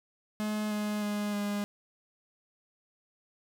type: tone with pitch steps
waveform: 45% pulse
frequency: 212.4 / 209.8 / 207.3 / 204.8 Hz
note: G#3 / G#3 / G#3 / G#3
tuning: +39 / +18 / -3 / -24 cents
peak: -30 dBFS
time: 0.4-1.64 s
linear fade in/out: 0 ms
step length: 310 ms
effects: none